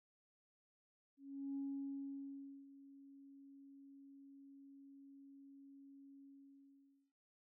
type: tone with ADSR envelope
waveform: sine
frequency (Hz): 276.4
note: C#4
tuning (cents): -5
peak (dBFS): -39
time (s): 1.17-7.13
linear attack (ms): 390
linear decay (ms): 1100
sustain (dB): -18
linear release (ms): 890
effects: noise-tail reverb RT60 0.4 s tail -23 dB re dry + tanh soft clip ceiling -36 dBFS